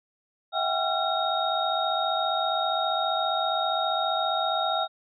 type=tone cluster; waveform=sine; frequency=652 / 741 / 796 / 1363 / 3736 Hz; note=E5 / F#5 / G5 / F6 / A#7; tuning=-19 / +2 / +26 / -43 / +3 cents; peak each=-30 dBFS; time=0.52-4.88 s; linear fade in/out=50 ms; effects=none